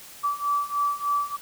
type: beating tone pair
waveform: sine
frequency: 1154 / 1157.3 Hz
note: D6 / D6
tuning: -31 / -26 cents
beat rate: 3.3 Hz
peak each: -27 / -25 dBFS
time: 0.23-1.37 s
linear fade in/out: 20 ms
effects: white hiss -45 dBFS RMS until 1.41 s